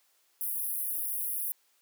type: high-pass noise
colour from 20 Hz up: pink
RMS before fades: -33 dBFS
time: 0.41-1.52 s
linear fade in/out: 0 ms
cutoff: 10000 Hz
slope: 96 dB/octave
effects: white hiss -69 dBFS RMS until 1.81 s + high-pass 400 Hz 12 dB/octave